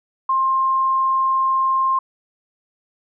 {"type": "tone", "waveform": "sine", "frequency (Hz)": 1059, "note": "C6", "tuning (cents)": 21, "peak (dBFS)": -15, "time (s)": [0.29, 1.99], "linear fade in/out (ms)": 5, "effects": []}